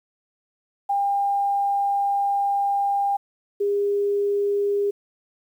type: tone pair in turn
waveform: sine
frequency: 801 / 405.3 Hz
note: G5 / G#4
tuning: +37 / -42 cents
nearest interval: octave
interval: 1179 cents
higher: first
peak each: -19 dBFS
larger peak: neither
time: 0.89-3.17 / 3.6-4.91 s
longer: first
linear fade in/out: 10 ms
effects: 9-bit